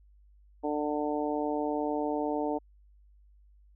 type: harmonic tone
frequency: 148.9 Hz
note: D3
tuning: 24 cents sharp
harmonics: 2 / 3 / 4 / 5 / 6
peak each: -32 / -34 / -35 / -36 / -37 dBFS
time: 0.63-2.59 s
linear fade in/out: 20 ms
effects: added 50 Hz sine -56 dBFS peak until 3.75 s